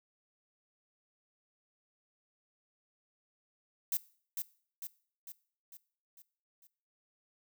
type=noise with echo; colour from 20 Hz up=violet; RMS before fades=-32 dBFS; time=3.92-3.97 s; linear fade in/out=2 ms; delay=450 ms; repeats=6; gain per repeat=-5 dB; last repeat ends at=6.67 s; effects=noise-tail reverb RT60 0.5 s tail -20 dB re dry